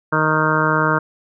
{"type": "harmonic tone", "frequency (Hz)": 155.56, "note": "D#3", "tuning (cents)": 0, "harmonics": [1, 2, 3, 4, 6, 7, 8, 9, 10], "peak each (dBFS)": [-22, -24, -24, -25, -23, -23, -23, -21, -23], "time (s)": [0.12, 0.99], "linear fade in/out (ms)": 10, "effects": []}